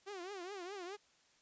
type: tone with vibrato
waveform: sawtooth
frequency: 377.2 Hz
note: F#4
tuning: 33 cents sharp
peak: -40 dBFS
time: 0.06-0.97 s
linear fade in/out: 20 ms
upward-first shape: triangle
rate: 4.8 Hz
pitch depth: 190 cents each way
effects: white hiss -70 dBFS RMS until 1.41 s + resampled to 16000 Hz